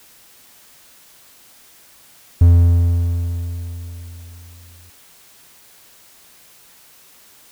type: tone with exponential decay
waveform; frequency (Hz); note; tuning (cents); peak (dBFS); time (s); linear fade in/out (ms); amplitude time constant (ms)
triangle; 86; F2; -26; -3; 2.41-4.9; 5; 540
effects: white hiss -48 dBFS RMS until 7.51 s